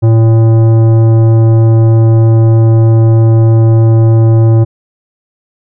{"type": "tone with tanh clipping", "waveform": "triangle", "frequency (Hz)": 112.9, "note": "A2", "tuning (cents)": 45, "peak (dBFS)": -5, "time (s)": [0.02, 4.65], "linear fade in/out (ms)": 20, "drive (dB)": 17, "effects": []}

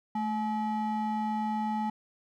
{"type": "ring-modulated tone", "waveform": "triangle", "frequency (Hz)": 535, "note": "C5", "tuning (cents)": 38, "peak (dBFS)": -23, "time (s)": [0.15, 1.9], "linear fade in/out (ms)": 5, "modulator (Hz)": 317, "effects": []}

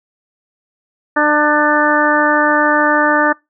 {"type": "harmonic tone with a mistuned harmonic", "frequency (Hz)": 298.9, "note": "D4", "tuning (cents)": 31, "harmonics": [1, 2, 3, 4, 5, 6], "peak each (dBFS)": [-17, -17, -17, -17, -17, -17], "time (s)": [1.16, 3.33], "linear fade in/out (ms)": 10, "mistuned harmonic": 6, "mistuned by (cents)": -24, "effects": ["noise-tail reverb RT60 0.2 s tail -24 dB re dry"]}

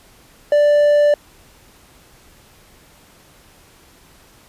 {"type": "tone", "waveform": "triangle", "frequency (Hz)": 587.3, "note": "D5", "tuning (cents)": 0, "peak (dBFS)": -8, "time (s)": [0.52, 1.14], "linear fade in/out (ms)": 2, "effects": ["pink hiss -49 dBFS RMS until 4.48 s", "resampled to 32000 Hz"]}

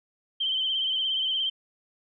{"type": "tone with vibrato", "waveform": "sine", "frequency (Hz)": 3108, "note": "G7", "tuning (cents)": -16, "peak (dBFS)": -24, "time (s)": [0.4, 1.5], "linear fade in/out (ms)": 10, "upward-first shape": "sine", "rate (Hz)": 17, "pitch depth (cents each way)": 46, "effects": []}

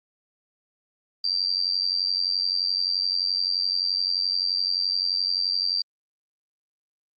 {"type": "tone with amplitude modulation", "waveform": "sine", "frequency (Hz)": 4699, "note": "D8", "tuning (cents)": 0, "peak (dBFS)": -18, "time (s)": [1.24, 5.82], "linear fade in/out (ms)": 5, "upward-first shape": "sine", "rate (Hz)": 91.6, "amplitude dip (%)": 90, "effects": ["Opus 32 kbps"]}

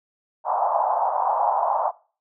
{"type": "band-pass noise", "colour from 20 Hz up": "pink", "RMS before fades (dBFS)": -22, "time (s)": [0.44, 1.92], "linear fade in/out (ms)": 50, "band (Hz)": [680, 1000], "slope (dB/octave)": 48, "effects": ["noise-tail reverb RT60 0.4 s tail -22 dB re dry"]}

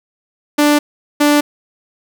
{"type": "tone pair in turn", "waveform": "sawtooth", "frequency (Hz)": [294.4, 293.4], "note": ["D4", "D4"], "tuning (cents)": [4, -2], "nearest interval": "unison", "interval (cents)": 6, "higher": "first", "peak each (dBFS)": -5, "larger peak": "neither", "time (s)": [[0.58, 0.79], [1.2, 1.41]], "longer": "neither", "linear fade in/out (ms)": 10, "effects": []}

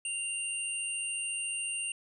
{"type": "tone pair together", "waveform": "sine", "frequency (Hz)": [2780, 8826], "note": ["F7", "C#9"], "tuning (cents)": [-9, -9], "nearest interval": "octave + minor sixth", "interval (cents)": 2000, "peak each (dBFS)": [-35, -35], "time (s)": [0.05, 1.92], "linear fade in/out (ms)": 2, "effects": []}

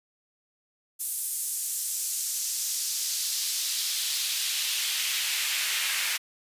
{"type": "noise with high-pass filter sweep", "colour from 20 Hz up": "pink", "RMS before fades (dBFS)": -29, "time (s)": [0.99, 6.18], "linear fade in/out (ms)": 20, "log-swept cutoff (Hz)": [9700, 2000], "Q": 1.4, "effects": ["resampled to 32000 Hz"]}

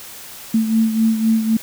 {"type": "beating tone pair", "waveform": "sine", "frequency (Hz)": [222.1, 226], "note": ["A3", "A3"], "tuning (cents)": [16, 47], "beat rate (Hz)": 3.9, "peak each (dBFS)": [-14, -21], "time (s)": [0.54, 1.57], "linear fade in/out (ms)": 5, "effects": ["white hiss -36 dBFS RMS until 1.62 s"]}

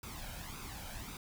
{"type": "noise with flanger", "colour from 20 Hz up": "pink", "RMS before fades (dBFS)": -45, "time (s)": [0.03, 1.17], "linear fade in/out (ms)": 2, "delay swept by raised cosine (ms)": [0.81, 1.32], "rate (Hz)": 1.8, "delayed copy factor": 0.6, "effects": []}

